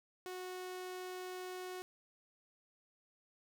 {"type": "tone", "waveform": "sawtooth", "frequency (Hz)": 367, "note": "F#4", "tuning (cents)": -14, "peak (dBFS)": -39, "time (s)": [0.26, 1.82], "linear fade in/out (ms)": 0, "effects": []}